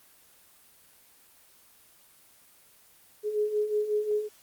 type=beating tone pair; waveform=sine; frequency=417.5 / 423 Hz; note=G#4 / G#4; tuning=+9 / +32 cents; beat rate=5.5 Hz; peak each=-32 / -26 dBFS; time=3.23-4.29 s; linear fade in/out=50 ms; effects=white hiss -58 dBFS RMS until 4.42 s + Opus 24 kbps